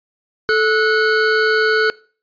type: tone pair together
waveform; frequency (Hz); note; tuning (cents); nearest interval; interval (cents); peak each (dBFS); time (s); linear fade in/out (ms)
square; 436.7 / 1468; A4 / F#6; -13 / -14; octave + major sixth; 2099; -16; 0.49-1.9; 0
effects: noise-tail reverb RT60 0.4 s tail -22 dB re dry + resampled to 11025 Hz